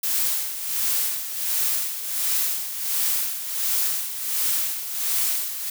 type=noise with tremolo; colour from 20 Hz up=blue; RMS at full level=-22 dBFS; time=0.03-5.7 s; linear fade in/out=5 ms; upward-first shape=sine; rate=1.4 Hz; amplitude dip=65%; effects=none